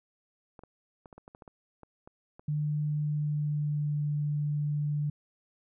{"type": "clicks", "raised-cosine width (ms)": 1, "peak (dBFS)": -34, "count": 12, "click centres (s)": [0.592, 0.636, 1.058, 1.128, 1.18, 1.279, 1.349, 1.422, 1.478, 1.833, 2.075, 2.395]}
{"type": "tone with pitch glide", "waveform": "sine", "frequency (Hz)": [149.6, 147.63], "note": ["D3", "D3"], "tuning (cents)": [32, 9], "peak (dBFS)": -27, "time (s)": [2.48, 5.1], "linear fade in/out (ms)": 5, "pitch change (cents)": -23, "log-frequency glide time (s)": [2.95, 4.02]}
{"effects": []}